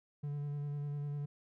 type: tone with vibrato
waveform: triangle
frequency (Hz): 145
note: D3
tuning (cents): -22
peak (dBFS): -34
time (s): 0.23-1.26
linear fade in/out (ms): 10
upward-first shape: square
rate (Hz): 10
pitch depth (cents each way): 15
effects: none